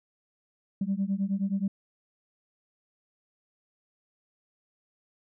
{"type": "beating tone pair", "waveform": "sine", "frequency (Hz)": [191.4, 200.9], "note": ["G3", "G3"], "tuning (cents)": [-41, 43], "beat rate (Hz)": 9.5, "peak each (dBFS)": [-28, -28], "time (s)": [0.81, 1.68], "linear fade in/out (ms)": 5, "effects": ["tanh soft clip ceiling -20 dBFS"]}